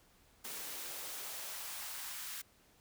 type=noise with high-pass filter sweep; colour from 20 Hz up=white; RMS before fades=-44 dBFS; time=0.44-2.42 s; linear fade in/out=10 ms; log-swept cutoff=250 to 1400 Hz; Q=1.1; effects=pink hiss -67 dBFS RMS until 2.8 s